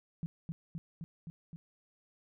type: tone with echo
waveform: sine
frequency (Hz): 164.81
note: E3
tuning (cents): 0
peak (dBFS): -33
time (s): 0.23-0.26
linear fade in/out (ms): 0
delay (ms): 260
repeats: 5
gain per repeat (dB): -2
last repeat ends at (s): 1.56
effects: none